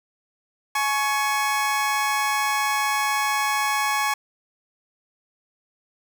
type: tone pair together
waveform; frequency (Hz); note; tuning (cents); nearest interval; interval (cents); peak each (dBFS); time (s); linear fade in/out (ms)
25% pulse; 844.4 / 1108.7; G#5 / C#6; +29 / 0; perfect fourth; 471; -20; 0.75-4.14; 5
effects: none